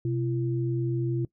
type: tone pair together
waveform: sine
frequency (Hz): 127.1 / 339.3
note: C3 / F4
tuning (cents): -50 / -50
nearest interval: octave + perfect fourth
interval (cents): 1700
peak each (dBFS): -26 / -30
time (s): 0.05-1.25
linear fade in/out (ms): 2
effects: noise-tail reverb RT60 0.1 s tail -21 dB re dry